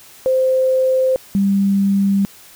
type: tone pair in turn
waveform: sine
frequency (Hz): 520 / 197.61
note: C5 / G3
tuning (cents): -11 / +14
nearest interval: octave + perfect fourth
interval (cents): 1675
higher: first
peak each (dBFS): -12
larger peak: neither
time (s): 0.26-1.16 / 1.35-2.25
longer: neither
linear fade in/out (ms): 0
effects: white hiss -43 dBFS RMS until 2.55 s